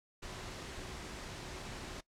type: tone in noise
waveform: sine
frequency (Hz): 370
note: F#4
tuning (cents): 0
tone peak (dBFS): -55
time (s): 0.22-2.01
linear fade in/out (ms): 10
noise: pink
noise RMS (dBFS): -45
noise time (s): 0.22-2.01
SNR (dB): -13
effects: noise-tail reverb RT60 0.1 s tail -19 dB re dry + low-pass 7000 Hz 12 dB/octave